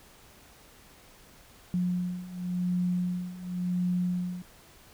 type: beating tone pair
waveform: sine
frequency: 178.6 / 179.52 Hz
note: F3 / F3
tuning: +39 / +48 cents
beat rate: 0.92 Hz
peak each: -32 / -29 dBFS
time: 1.74-4.42 s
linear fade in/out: 0 ms
effects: pink hiss -55 dBFS RMS until 4.93 s